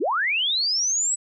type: linear sweep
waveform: sine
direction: up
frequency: 229 to 7980 Hz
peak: -20 dBFS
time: 0-1.16 s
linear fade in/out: 20 ms
effects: none